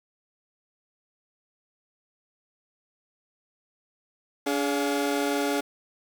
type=tone cluster; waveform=30% pulse; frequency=286.3 / 418.3 / 703 Hz; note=D4 / G#4 / F5; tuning=-44 / +12 / +11 cents; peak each=-24 / -26 / -30 dBFS; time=4.46-5.61 s; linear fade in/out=10 ms; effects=8-bit